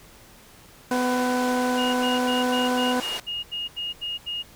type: band-pass noise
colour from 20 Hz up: pink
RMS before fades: -35 dBFS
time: 0.91-3.2 s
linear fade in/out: 2 ms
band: 450 to 9500 Hz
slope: 12 dB/octave
type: harmonic tone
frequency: 250 Hz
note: B3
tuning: 21 cents sharp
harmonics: 1 / 2 / 3 / 4 / 6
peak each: -24 / -27 / -29 / -30 / -32 dBFS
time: 0.91-3 s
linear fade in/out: 2 ms
type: tone bursts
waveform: sine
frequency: 2856 Hz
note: F7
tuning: 38 cents sharp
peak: -27 dBFS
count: 11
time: 1.77-4.43 s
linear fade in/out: 20 ms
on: 170 ms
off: 79 ms
effects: pink hiss -50 dBFS RMS until 4.55 s